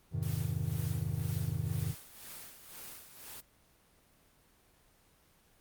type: chord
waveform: triangle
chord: F minor seventh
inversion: none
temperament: just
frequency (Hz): 87.31 / 104.77 / 130.96 / 157.15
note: F2 / Ab2 / C3 / Eb3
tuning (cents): 0 / +16 / +2 / +18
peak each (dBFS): -37 / -35 / -35 / -35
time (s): 0.11-1.95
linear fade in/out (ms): 50
type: noise with tremolo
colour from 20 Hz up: white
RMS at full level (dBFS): -46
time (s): 0.22-3.41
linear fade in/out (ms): 10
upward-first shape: sine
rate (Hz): 2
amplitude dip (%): 65
effects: pink hiss -66 dBFS RMS until 5.6 s + Opus 24 kbps